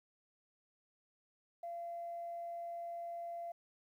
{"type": "tone", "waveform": "sine", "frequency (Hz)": 685, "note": "F5", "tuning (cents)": -34, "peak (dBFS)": -40, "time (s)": [1.63, 3.52], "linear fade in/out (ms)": 5, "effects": ["tanh soft clip ceiling -36 dBFS", "12-bit"]}